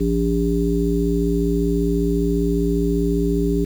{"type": "harmonic tone", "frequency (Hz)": 57.4, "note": "A#1", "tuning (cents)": -26, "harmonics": [1, 3, 5, 7], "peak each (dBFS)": [-22, -22, -22, -22], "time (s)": [0, 3.65], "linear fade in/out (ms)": 10, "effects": ["7-bit"]}